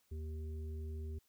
harmonic tone, 77.9 Hz, D#2, 3 cents sharp, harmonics 1 / 3 / 5, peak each -40 / -55 / -53 dBFS, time 0.11-1.19 s, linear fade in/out 10 ms, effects white hiss -75 dBFS RMS until 1.28 s

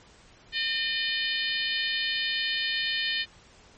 harmonic tone, 607 Hz, D#5, 43 cents flat, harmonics 3 / 4 / 5 / 6 / 7 / 8, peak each -31 / -34 / -31 / -33 / -34 / -40 dBFS, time 0.52-3.26 s, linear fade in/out 50 ms, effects pink hiss -55 dBFS RMS until 3.77 s + MP3 32 kbps

